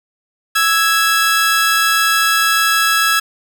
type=tone pair together; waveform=sawtooth; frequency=1319.6 / 1661.2 Hz; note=E6 / G#6; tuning=+1 / 0 cents; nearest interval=major third; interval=399 cents; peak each=-11 dBFS; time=0.55-3.2 s; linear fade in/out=10 ms; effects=none